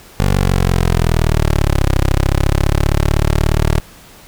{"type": "linear two-way sweep", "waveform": "15% pulse", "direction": "down then up", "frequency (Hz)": [49, 33.11, 38.36], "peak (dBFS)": -5, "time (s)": [0.2, 3.8], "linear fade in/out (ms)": 0, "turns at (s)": 1.92, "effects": ["pink hiss -41 dBFS RMS until 4.27 s"]}